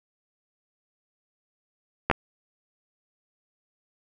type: clicks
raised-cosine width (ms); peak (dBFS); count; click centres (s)
0.5; -5; 2; 2.1 / 2.113
effects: none